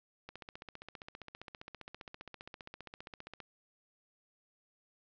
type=click train; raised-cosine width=0.3 ms; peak=-30 dBFS; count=48; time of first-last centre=0.29-3.403 s; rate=15.1 Hz; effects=resampled to 16000 Hz + 11-bit